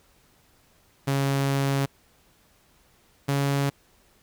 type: tone pair in turn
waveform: sawtooth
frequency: 137.9 / 139.99 Hz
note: C#3 / C#3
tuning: -9 / +17 cents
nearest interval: unison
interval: 26 cents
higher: second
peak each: -18 dBFS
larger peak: neither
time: 1.07-1.86 / 3.28-3.7 s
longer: first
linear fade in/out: 10 ms
effects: pink hiss -61 dBFS RMS until 4.22 s